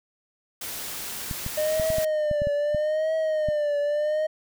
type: noise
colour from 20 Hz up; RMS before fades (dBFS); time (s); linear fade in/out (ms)
white; -34; 0.61-2.05; 5
type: clicks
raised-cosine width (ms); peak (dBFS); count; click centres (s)
5; -19; 10; 1.312 / 1.464 / 1.798 / 1.903 / 1.984 / 2.313 / 2.419 / 2.471 / 2.747 / 3.487
type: tone with vibrato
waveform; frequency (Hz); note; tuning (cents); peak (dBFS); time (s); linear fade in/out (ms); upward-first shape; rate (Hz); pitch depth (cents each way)
triangle; 608; D#5; -40; -20; 1.57-4.27; 10; triangle; 0.79; 93
effects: none